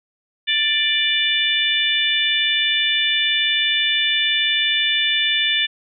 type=harmonic tone; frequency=589 Hz; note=D5; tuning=5 cents sharp; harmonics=3 / 4 / 5 / 6; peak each=-23 / -23 / -21 / -20 dBFS; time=0.47-5.67 s; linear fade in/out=20 ms; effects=none